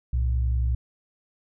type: tone pair together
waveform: sine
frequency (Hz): 63.87 / 114.6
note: C2 / A#2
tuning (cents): -41 / -29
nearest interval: minor seventh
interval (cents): 1012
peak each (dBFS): -21 / -30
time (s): 0.13-0.75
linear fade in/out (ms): 5
effects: none